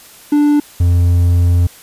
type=tone pair in turn; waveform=triangle; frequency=293.7 / 87.32 Hz; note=D4 / F2; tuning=0 / 0 cents; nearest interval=octave + major sixth; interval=2100 cents; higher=first; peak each=-6 dBFS; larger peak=neither; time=0.32-0.6 / 0.8-1.67 s; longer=second; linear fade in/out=5 ms; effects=white hiss -40 dBFS RMS until 1.82 s + resampled to 32000 Hz